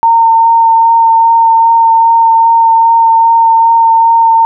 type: tone with vibrato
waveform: sine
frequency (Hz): 913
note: A#5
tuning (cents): -36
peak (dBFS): -3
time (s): 0.03-4.45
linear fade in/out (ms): 0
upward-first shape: sine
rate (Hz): 2.5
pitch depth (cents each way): 12
effects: none